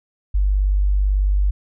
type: tone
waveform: sine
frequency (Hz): 49.08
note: G1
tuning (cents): +3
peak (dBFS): -14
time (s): 0.34-1.51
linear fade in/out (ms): 10
effects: none